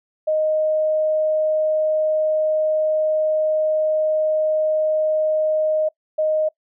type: tone pair in turn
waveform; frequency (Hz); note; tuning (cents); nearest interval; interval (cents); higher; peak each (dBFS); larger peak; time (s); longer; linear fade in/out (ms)
sine; 621 / 621; D#5 / D#5; -3 / -3; unison; 0; neither; -16; neither; 0.27-5.89 / 6.18-6.49; first; 10
effects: noise-tail reverb RT60 0.1 s tail -23 dB re dry